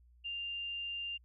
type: tone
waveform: sine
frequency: 2794 Hz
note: F7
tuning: in tune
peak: -37 dBFS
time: 0.24-1.18 s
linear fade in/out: 20 ms
effects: added 60 Hz sine -60 dBFS peak until 1.24 s